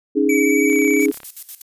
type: chord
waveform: sine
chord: C# suspended second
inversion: none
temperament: equal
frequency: 277.2 / 311.1 / 415.3 Hz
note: C#4 / D#4 / G#4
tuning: 0 / 0 / 0 cents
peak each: -18 dBFS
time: 0.15-1.12 s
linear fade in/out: 20 ms
type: tone with vibrato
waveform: square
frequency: 2279 Hz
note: C#7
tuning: 47 cents sharp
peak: -20 dBFS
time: 0.29-1.06 s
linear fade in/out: 5 ms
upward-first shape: sine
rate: 18 Hz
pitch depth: 26 cents each way
type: click train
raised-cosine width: 0.3 ms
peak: -23 dBFS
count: 19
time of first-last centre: 0.7-1.233 s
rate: 33.8 Hz
type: noise with tremolo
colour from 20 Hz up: violet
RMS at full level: -30 dBFS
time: 1-1.62 s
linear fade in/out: 5 ms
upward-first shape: square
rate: 8.2 Hz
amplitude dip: 80%
effects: resampled to 32000 Hz